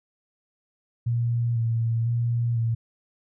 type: tone with vibrato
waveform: sine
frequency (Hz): 116.54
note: A#2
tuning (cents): 0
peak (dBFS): -21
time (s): 1.06-2.75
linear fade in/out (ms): 10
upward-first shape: square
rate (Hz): 1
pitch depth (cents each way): 25
effects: none